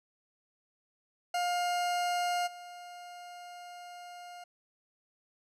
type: tone with level steps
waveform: 40% pulse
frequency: 708 Hz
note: F5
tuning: 23 cents sharp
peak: -28 / -44 dBFS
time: 1.34-4.44 s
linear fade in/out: 5 ms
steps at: 2.46 s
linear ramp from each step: 20 ms
effects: low-pass 10000 Hz 12 dB/octave